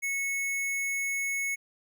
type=tone; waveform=square; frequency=2200 Hz; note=C#7; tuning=14 cents flat; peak=-29 dBFS; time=0.02-1.56 s; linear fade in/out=20 ms; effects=none